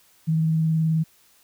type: tone with vibrato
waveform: sine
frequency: 160 Hz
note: D#3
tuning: 49 cents sharp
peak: -18 dBFS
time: 0.27-1.04 s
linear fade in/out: 20 ms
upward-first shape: triangle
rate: 19 Hz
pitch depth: 24 cents each way
effects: white hiss -58 dBFS RMS until 1.43 s